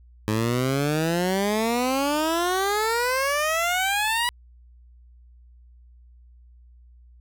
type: exponential sweep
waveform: 15% pulse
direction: up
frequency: 105.9 to 980 Hz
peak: -15 dBFS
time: 0.28-4.29 s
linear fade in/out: 0 ms
effects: added 60 Hz sine -48 dBFS peak until 7.2 s